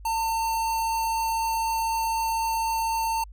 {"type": "tone with notch filter", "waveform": "square", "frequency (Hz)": 902, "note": "A5", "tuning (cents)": 43, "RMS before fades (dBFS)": -26, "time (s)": [0.05, 3.24], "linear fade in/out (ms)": 5, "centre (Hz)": 3300, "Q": 1.9, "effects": ["added 50 Hz sine -41 dBFS peak until 3.32 s"]}